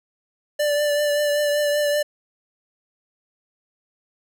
square tone with vibrato, 587.3 Hz, D5, in tune, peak -19 dBFS, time 0.59-2.03 s, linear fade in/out 10 ms, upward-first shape triangle, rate 5.2 Hz, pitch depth 25 cents each way, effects none

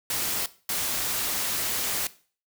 white noise bursts at uneven times, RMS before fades -28 dBFS, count 2, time 0.1-0.46 / 0.69-2.07 s, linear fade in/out 2 ms, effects noise-tail reverb RT60 0.4 s tail -17 dB re dry

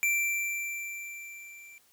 square tone with level ramp, 2349 Hz, D7, in tune, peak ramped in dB -24 to -49 dBFS, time 0.03-1.78 s, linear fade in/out 0 ms, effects white hiss -64 dBFS RMS until 1.92 s

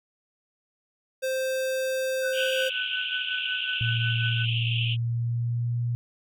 square tone, 523.3 Hz, C5, in tune, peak -26 dBFS, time 1.22-2.7 s, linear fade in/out 20 ms
sine tone with tremolo, 1500 Hz, F#6, 23 cents sharp, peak -27 dBFS, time 2.21-4.46 s, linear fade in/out 50 ms, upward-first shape triangle, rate 5.5 Hz, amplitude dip 85%
white band-pass noise, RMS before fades -31 dBFS, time 2.32-4.97 s, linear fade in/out 50 ms, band 2600 to 3200 Hz, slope 96 dB/octave
sine tone with pitch glide, 116.1 to 119.43 Hz, A#2 to A#2, -7 to +42 cents, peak -24 dBFS, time 3.81-5.95 s, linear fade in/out 0 ms, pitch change +49 cents, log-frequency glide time 4.62-5.8 s
effects none

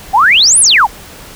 sine exponential two-way sweep, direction up then down, 731 to 11175 to 731 Hz, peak -4 dBFS, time 0.13-0.87 s, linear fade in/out 20 ms, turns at 0.6 s, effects pink hiss -33 dBFS RMS until 1.35 s

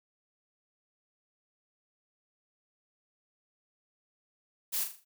blue noise with echo, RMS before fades -32 dBFS, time 4.72-4.85 s, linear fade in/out 20 ms, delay 40 ms, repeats 5, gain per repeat -7 dB, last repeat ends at 5.05 s, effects none

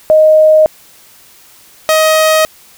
sine / sawtooth tone pair in turn, 622.3 / 629.5 Hz, D#5 / D#5, 0 / +20 cents, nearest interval unison, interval 20 cents, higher second, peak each -3 dBFS, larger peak neither, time 0.1-0.66 / 1.89-2.45 s, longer neither, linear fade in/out 0 ms, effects white hiss -42 dBFS RMS until 2.77 s

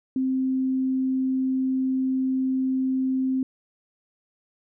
sine tone, 261.6 Hz, C4, in tune, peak -21 dBFS, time 0.16-3.43 s, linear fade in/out 2 ms, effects none

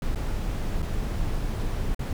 brown noise with dropouts, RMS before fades -27 dBFS, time 0.02-2.13 s, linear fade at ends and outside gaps 2 ms, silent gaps 0.149-0.157 / 0.821-0.826 / 1.947-1.992 s, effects none

